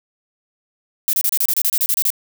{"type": "noise bursts", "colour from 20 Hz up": "violet", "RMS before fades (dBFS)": -17, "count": 13, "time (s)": [1.08, 2.103], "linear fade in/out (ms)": 0, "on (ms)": 51, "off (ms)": 30, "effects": []}